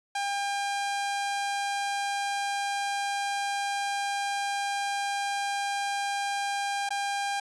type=tone with dropouts; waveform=sawtooth; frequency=802 Hz; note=G5; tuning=39 cents sharp; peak=-24 dBFS; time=0.15-7.4 s; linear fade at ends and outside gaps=5 ms; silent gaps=6.891-6.905 s; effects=resampled to 22050 Hz